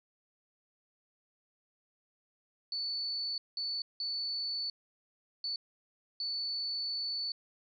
sine tone bursts at uneven times, 4473 Hz, C#8, 15 cents sharp, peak -33 dBFS, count 5, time 2.72-3.38 / 3.57-3.82 / 4-4.7 / 5.44-5.56 / 6.2-7.32 s, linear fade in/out 2 ms, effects none

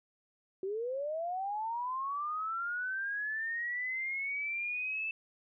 sine linear sweep, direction up, 370 to 2646 Hz, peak -33 dBFS, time 0.63-5.11 s, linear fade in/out 2 ms, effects none

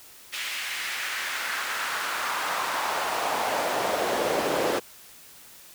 brown noise with high-pass filter sweep, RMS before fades -28 dBFS, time 0.32-4.8 s, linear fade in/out 20 ms, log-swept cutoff 2500 to 430 Hz, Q 1.7, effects white hiss -49 dBFS RMS until 5.74 s

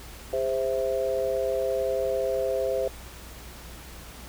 sine chord, Ab augmented, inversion none, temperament equal with one note detuned, 405.8 / 523.3 / 659.3 Hz, Ab4 / C5 / E5, -40 / 0 / 0 cents, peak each -30 / -26 / -30 dBFS, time 0.33-2.88 s, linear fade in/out 2 ms, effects added 60 Hz sine -45 dBFS peak until 4.28 s + pink hiss -45 dBFS RMS until 4.28 s

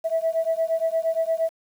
sine beating tone pair, 649 / 657.6 Hz, E5 / E5, -27 / -4 cents, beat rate 8.6 Hz, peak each -23 dBFS, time 0.04-1.5 s, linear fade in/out 20 ms, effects tanh soft clip ceiling -14 dBFS + 8-bit

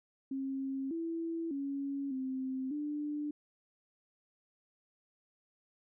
sine tone with pitch steps, 269.2 / 330.9 / 278.2 / 261.9 / 296.1 Hz, C4 / E4 / C#4 / C4 / D4, +49 / +7 / +6 / +2 / +14 cents, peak -34 dBFS, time 0.31-3.31 s, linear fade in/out 5 ms, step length 600 ms, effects none

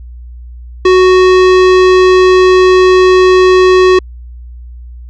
sine tone with hard clipping, 370 Hz, F#4, in tune, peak -5 dBFS, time 0.85-3.99 s, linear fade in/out 5 ms, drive 18 dB, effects added 60 Hz sine -26 dBFS peak until 5.09 s + resampled to 22050 Hz

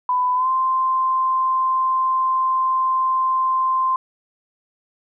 sine tone with pitch glide, 999 to 1043.2 Hz, B5 to C6, +20 to -5 cents, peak -16 dBFS, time 0.09-3.96 s, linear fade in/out 2 ms, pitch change +75 cents, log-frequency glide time 0.35-0.48 s, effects none

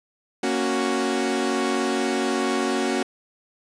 sawtooth chord, F# major, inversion first, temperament equal, 233.1 / 277.2 / 370 Hz, A#3 / C#4 / F#4, 0 / 0 / 0 cents, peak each -23 / -22 / -21 dBFS, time 0.43-3.03 s, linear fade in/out 5 ms, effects resampled to 22050 Hz

